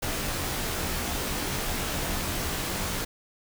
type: noise with comb filter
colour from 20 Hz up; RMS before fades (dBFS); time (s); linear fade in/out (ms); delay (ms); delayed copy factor
pink; -30; 0.02-3.05; 10; 19; -0.65
effects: none